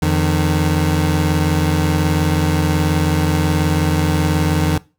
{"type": "tone pair together", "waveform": "25% pulse", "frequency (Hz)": [85.6, 152.52], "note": ["F2", "D#3"], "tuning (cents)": [-34, -34], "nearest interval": "minor seventh", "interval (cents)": 1000, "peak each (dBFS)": -13, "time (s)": [0.02, 4.78], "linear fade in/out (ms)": 5, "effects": ["noise-tail reverb RT60 0.3 s tail -21 dB re dry"]}